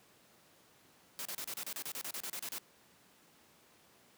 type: noise bursts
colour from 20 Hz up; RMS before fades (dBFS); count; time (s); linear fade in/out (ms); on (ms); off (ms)
white; -41; 15; 1.19-2.583; 0; 63; 32
effects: pink hiss -64 dBFS RMS until 4.17 s + high-pass 150 Hz 12 dB/octave